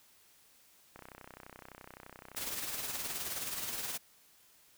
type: click train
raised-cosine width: 0.5 ms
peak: -33 dBFS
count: 51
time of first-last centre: 0.96-2.537 s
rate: 31.7 Hz
type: noise with tremolo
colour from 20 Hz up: white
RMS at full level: -37 dBFS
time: 2.36-3.98 s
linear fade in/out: 10 ms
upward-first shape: sine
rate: 19 Hz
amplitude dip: 45%
effects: white hiss -64 dBFS RMS until 4.77 s